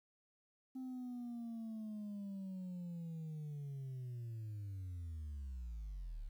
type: linear sweep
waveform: sine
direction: down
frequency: 261.4 to 33.34 Hz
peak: -40 dBFS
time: 0.75-6.29 s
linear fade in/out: 10 ms
effects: tanh soft clip ceiling -42 dBFS + 12-bit